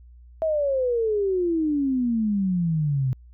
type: exponential sweep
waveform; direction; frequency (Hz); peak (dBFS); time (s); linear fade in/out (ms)
sine; down; 652 to 126.5; -20; 0.42-3.13; 0
effects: added 60 Hz sine -45 dBFS peak until 3.33 s